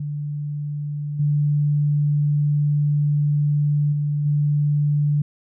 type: tone with level steps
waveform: sine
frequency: 146.83 Hz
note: D3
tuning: in tune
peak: -24 / -16 / -19 / -16 dBFS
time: 0-5.22 s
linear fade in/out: 5 ms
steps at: 1.19 / 3.92 / 4.25 s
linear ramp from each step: 10 ms
effects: none